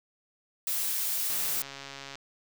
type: noise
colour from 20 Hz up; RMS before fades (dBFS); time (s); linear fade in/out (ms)
blue; -30; 0.67-1.62; 2
type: click train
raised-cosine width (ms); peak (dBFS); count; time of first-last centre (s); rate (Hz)
0.2; -24; 119; 1.3-2.155; 138
effects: none